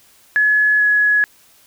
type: tone pair in turn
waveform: sine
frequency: 1700 / 1686.3 Hz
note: G#6 / G#6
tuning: +40 / +26 cents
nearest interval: unison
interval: 14 cents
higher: first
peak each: -11 dBFS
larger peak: neither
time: 0.36-0.8 / 0.8-1.24 s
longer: neither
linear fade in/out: 0 ms
effects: white hiss -51 dBFS RMS until 1.66 s